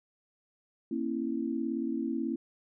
sine chord, A# diminished, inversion none, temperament equal with one note detuned, 233.1 / 271.5 / 329.6 Hz, A#3 / C#4 / E4, 0 / -36 / 0 cents, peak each -34 dBFS, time 0.91-2.36 s, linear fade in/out 5 ms, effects none

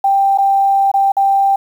sine tone with dropouts, 787 Hz, G5, 7 cents sharp, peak -9 dBFS, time 0.04-1.56 s, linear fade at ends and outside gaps 5 ms, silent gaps 0.376-0.384 / 0.916-0.939 / 1.12-1.167 s, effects 7-bit

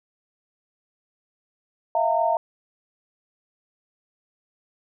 sine tone cluster, 649 / 694 / 914 Hz, E5 / F5 / A#5, -27 / -11 / -34 cents, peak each -23 dBFS, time 1.95-2.37 s, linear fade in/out 2 ms, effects none

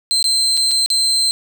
35% pulse tone with dropouts, 4117 Hz, C8, 29 cents flat, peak -12 dBFS, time 0.11-1.31 s, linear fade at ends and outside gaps 0 ms, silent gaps 0.227-0.242 / 0.57-0.574 / 0.711-0.715 / 0.861-0.902 s, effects none

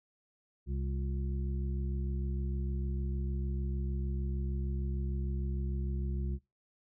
harmonic tone with a mistuned harmonic, 66.6 Hz, C2, 31 cents sharp, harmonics 1 / 2 / 3 / 5, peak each -33 / -39 / -43 / -47 dBFS, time 0.66-6.39 s, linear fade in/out 50 ms, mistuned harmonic 5, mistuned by +100 cents, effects noise-tail reverb RT60 0.2 s tail -19 dB re dry

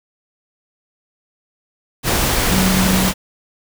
sine tone in noise, 187.4 Hz, F#3, 22 cents sharp, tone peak -15 dBFS, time 2.5-3.13 s, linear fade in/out 50 ms, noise pink, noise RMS -17 dBFS, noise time 2.03-3.14 s, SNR -1 dB, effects none

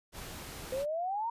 pink noise, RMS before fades -44 dBFS, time 0.12-0.86 s, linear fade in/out 50 ms
sine exponential sweep, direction up, 508 to 950 Hz, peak -31 dBFS, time 0.72-1.3 s, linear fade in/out 5 ms
effects resampled to 32000 Hz

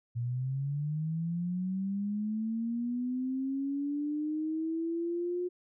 sine linear sweep, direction up, 116.54 to 359.9 Hz, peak -30 dBFS, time 0.15-5.49 s, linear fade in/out 20 ms, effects none

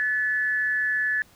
sine tone with amplitude modulation, 1727 Hz, A6, 33 cents flat, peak -19 dBFS, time 0-1.22 s, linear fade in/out 0 ms, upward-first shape sine, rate 217 Hz, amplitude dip 55%, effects pink hiss -56 dBFS RMS until 1.35 s

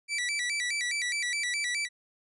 sawtooth tone with vibrato, 2128 Hz, C7, 29 cents sharp, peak -25 dBFS, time 0.08-1.89 s, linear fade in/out 50 ms, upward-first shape square, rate 4.8 Hz, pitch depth 150 cents each way, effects resampled to 24000 Hz

